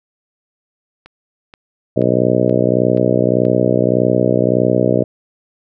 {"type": "click train", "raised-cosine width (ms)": 0.3, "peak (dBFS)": -22, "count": 6, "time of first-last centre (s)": [1.06, 3.452], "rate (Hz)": 2.09}
{"type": "harmonic tone", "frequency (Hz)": 61.7, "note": "B1", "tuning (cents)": -1, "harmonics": [2, 3, 4, 5, 6, 7, 8, 9, 10], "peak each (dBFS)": [-20, -20, -20, -20, -20, -20, -20, -20, -20], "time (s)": [1.96, 5.04], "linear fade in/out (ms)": 10}
{"effects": []}